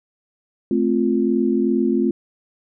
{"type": "chord", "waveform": "sine", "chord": "F major", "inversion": "first", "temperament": "equal with one note detuned", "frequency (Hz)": [218.9, 261.6, 349.2], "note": ["A3", "C4", "F4"], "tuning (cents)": [-9, 0, 0], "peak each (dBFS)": -20, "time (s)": [0.71, 2.11], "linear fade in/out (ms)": 2, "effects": []}